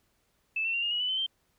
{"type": "tone with pitch steps", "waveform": "sine", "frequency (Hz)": [2628, 2696, 2765, 2836, 2909, 2984, 3061, 3140], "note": ["E7", "E7", "F7", "F7", "F#7", "F#7", "G7", "G7"], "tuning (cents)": [-6, 38, -18, 26, -30, 14, -42, 2], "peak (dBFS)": -27, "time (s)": [0.56, 1.264], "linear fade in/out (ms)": 5, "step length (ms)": 88, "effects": ["pink hiss -72 dBFS RMS until 1.58 s"]}